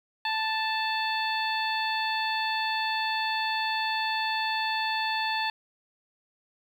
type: harmonic tone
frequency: 880 Hz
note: A5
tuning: in tune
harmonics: 1 / 2 / 3 / 4 / 5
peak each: -29 / -32 / -34 / -35 / -36 dBFS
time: 0.25-5.5 s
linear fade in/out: 2 ms
effects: 9-bit